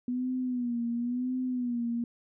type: tone with vibrato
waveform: sine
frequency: 245 Hz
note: B3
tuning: 14 cents flat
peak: -28 dBFS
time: 0.08-2.04 s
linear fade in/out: 2 ms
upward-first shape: sine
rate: 0.96 Hz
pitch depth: 75 cents each way
effects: none